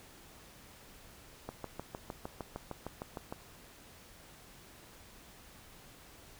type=click train; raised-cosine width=1 ms; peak=-25 dBFS; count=13; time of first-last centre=1.49-3.325 s; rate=6.54 Hz; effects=pink hiss -56 dBFS RMS until 6.39 s